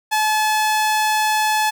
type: tone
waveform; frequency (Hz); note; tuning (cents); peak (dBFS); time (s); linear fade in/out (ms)
sawtooth; 860; A5; -40; -12; 0.11-1.71; 20
effects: none